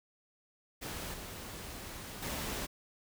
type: noise with level steps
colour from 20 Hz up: pink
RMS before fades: -41 / -45 / -38 dBFS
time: 0.81-2.67 s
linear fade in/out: 20 ms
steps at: 1.13 / 2.22 s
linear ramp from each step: 10 ms
effects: none